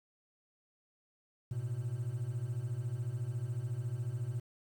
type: beating tone pair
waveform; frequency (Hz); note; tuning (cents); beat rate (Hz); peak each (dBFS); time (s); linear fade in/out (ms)
triangle; 111.3 / 125.3; A2 / B2; +20 / +25; 14; -36 / -34; 1.51-4.4; 5
effects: tanh soft clip ceiling -25 dBFS + 10-bit